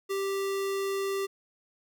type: tone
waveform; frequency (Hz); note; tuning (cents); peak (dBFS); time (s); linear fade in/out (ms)
square; 392; G4; 0; -29; 0.09-1.27; 20
effects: none